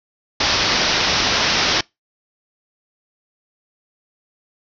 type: low-pass noise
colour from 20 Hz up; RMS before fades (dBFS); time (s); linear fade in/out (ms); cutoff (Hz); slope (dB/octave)
white; -18; 0.4-1.81; 5; 5800; 96
effects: noise-tail reverb RT60 0.2 s tail -25 dB re dry